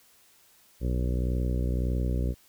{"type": "harmonic tone", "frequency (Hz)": 61.74, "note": "B1", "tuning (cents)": 0, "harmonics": [1, 2, 3, 4, 5, 6, 7, 8, 9], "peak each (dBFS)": [-26, -32, -36, -38, -40, -42, -43, -44, -45], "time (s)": [0.8, 2.35], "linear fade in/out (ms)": 50, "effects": ["white hiss -60 dBFS RMS until 2.48 s"]}